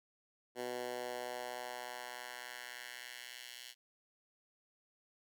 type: tone with high-pass filter sweep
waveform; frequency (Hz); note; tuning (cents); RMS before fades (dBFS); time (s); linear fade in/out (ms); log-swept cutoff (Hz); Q
10% pulse; 123.47; B2; 0; -45; 0.55-3.75; 50; 360 to 3100; 1.3
effects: none